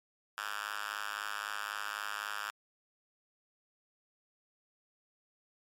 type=tone with high-pass filter; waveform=5% pulse; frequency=103.83 Hz; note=G#2; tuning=in tune; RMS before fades=-39 dBFS; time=0.38-2.5 s; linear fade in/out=0 ms; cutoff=1500 Hz; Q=3; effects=MP3 64 kbps